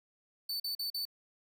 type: tone bursts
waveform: 45% pulse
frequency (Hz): 4515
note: C#8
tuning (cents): +31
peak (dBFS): -33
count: 4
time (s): 0.49-1.053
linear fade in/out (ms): 5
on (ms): 110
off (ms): 41
effects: none